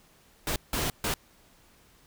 pink noise bursts at uneven times, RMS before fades -29 dBFS, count 3, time 0.47-0.56 / 0.73-0.9 / 1.04-1.14 s, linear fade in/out 2 ms, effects pink hiss -60 dBFS RMS until 2.06 s

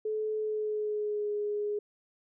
sine tone with pitch glide, 431.3 to 415.6 Hz, A4 to G#4, -35 to +1 cents, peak -29 dBFS, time 0.05-1.79 s, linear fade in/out 5 ms, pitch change -64 cents, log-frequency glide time 0.38-1.31 s, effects none

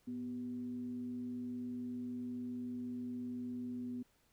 sine tone with frequency modulation, 246.9 Hz, B3, in tune, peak -39 dBFS, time 0.07-4.03 s, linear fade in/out 10 ms, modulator 141 Hz, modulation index 0.27, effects pink hiss -73 dBFS RMS until 4.32 s

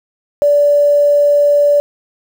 sine tone with quantisation, 580 Hz, D5, 22 cents flat, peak -7 dBFS, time 0.42-1.8 s, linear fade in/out 0 ms, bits 6, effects none

